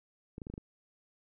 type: clicks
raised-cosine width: 3 ms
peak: -29 dBFS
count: 6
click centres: 0.381 / 0.418 / 0.469 / 0.5 / 0.539 / 0.579 s
effects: none